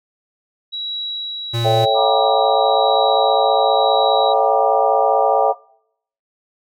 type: tone with tremolo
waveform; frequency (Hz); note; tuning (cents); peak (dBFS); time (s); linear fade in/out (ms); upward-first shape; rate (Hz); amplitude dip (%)
sine; 3886; B7; -29; -22; 0.72-4.34; 20; sine; 0.98; 30
type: tone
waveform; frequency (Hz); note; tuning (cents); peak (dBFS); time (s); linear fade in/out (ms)
square; 116.54; A#2; 0; -19; 1.53-1.86; 20
type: chord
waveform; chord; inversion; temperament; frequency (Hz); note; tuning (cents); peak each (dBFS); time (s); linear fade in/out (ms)
sine; A dominant seventh; none; equal; 440 / 554.4 / 659.3 / 784; A4 / C#5 / E5 / G5; 0 / 0 / 0 / 0; -21 / -18 / -20 / -17; 1.64-5.53; 20
type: harmonic tone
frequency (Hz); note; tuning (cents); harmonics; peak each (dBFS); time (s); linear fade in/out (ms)
238.1; A#3; +37; 3 / 4 / 5; -21 / -22 / -23; 1.94-5.55; 50
effects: noise-tail reverb RT60 0.7 s tail -24 dB re dry